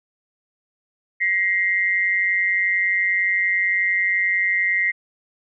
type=tone pair together; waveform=sine; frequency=1904.3 / 2093 Hz; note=A#6 / C7; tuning=+36 / 0 cents; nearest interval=major second; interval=164 cents; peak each=-20 dBFS; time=1.2-4.92 s; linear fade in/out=20 ms; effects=none